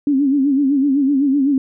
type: tone with vibrato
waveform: sine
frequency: 277.2 Hz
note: C#4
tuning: in tune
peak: -12 dBFS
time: 0.07-1.58 s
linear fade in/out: 2 ms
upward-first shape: sine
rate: 7.9 Hz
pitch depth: 96 cents each way
effects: none